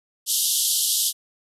white band-pass noise, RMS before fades -22 dBFS, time 0.26-1.13 s, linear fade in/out 50 ms, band 3000 to 13000 Hz, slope 96 dB/octave, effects none

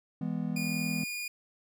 triangle chord, E major, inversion none, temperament just, 164.81 / 206 / 247.2 Hz, E3 / G#3 / B3, 0 / -14 / +2 cents, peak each -32 / -33 / -33 dBFS, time 0.21-1.04 s, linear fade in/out 5 ms
sawtooth tone, 2437 Hz, D#7, 37 cents flat, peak -31 dBFS, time 0.56-1.28 s, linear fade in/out 5 ms
effects none

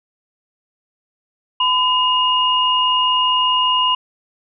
sine tone pair together, 1009 / 2854 Hz, B5 / F7, +37 / +37 cents, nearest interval octave + tritone, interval 1800 cents, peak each -16 dBFS, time 1.6-3.95 s, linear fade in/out 5 ms, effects none

